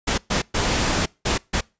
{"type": "noise bursts at uneven times", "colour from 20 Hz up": "pink", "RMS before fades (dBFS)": -21, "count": 5, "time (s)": [[0.07, 0.18], [0.3, 0.42], [0.54, 1.06], [1.25, 1.38], [1.53, 1.61]], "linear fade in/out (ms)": 10, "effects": ["noise-tail reverb RT60 0.3 s tail -25 dB re dry", "resampled to 16000 Hz"]}